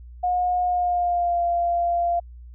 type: tone with pitch glide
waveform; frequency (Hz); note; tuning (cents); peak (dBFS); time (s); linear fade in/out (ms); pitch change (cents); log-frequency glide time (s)
sine; 720 to 691.9; F#5 to F5; -47 to -16; -19; 0.23-2.2; 10; -69; 0.64-1.42
effects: added 60 Hz sine -39 dBFS peak until 2.54 s

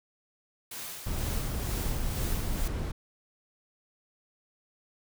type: noise with tremolo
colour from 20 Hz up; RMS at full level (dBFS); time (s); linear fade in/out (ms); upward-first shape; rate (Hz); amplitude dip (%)
white; -39; 0.71-2.68; 5; sine; 2.1; 45
type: noise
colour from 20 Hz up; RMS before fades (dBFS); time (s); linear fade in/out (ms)
brown; -31; 1.06-2.92; 10
effects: none

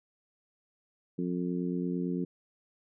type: harmonic tone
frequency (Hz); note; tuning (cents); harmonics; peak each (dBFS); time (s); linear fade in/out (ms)
88.9; F2; +31; 2 / 3 / 4 / 5; -32 / -34 / -37 / -42; 1.18-2.25; 10
effects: none

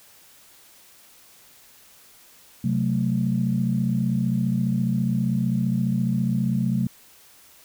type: chord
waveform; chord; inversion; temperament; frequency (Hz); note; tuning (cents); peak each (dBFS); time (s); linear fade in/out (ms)
sine; F# diminished; second; equal; 130.81 / 185 / 220; C3 / F#3 / A3; 0 / 0 / 0; -24; 2.64-6.87; 5
effects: tanh soft clip ceiling -10 dBFS + white hiss -52 dBFS RMS until 7.64 s

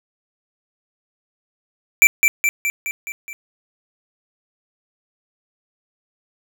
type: tone with echo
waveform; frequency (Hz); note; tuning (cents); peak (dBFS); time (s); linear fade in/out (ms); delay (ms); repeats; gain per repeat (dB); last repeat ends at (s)
square; 2341; D7; -6; -7; 2.02-2.07; 0; 210; 6; -4; 3.33
effects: none

